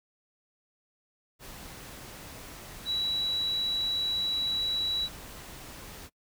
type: tone in noise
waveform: sine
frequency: 3916 Hz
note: B7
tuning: 15 cents flat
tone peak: -27 dBFS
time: 2.85-5.09 s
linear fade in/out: 50 ms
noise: pink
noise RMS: -45 dBFS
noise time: 1.39-6.1 s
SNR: +15 dB
effects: noise-tail reverb RT60 0.1 s tail -23 dB re dry